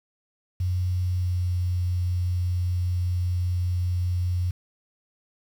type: tone with pitch glide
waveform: sine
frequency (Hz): 90.9 to 89.49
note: F#2 to F2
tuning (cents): -30 to +43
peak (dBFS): -22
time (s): 0.6-4.51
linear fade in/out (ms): 5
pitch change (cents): -27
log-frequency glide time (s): 0.94-1.74
effects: 8-bit